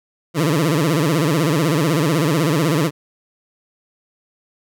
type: tone with vibrato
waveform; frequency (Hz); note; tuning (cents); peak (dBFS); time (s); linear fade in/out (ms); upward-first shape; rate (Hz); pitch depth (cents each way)
20% pulse; 155.56; D#3; 0; -10; 0.34-2.91; 50; sine; 16; 190
effects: none

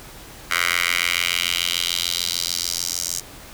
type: tone with high-pass filter sweep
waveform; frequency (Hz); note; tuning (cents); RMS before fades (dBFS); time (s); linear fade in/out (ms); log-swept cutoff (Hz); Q
10% pulse; 86.8; F2; -10; -23; 0.5-3.21; 20; 1700 to 6400; 2.3
effects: pink hiss -41 dBFS RMS until 3.53 s

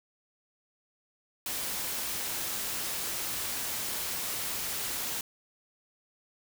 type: noise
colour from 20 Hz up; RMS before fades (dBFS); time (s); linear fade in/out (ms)
white; -34; 1.46-5.21; 2
effects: none

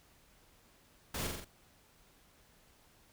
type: noise with echo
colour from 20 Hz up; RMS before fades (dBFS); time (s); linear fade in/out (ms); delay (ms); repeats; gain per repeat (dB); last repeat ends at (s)
pink; -38; 1.14-1.27; 5; 44; 4; -3; 1.446
effects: pink hiss -65 dBFS RMS until 3.12 s

